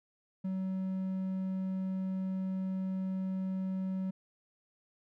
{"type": "tone", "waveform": "triangle", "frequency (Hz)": 188.8, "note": "F#3", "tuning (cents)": 35, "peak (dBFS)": -30, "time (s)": [0.44, 4.11], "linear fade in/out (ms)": 10, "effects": []}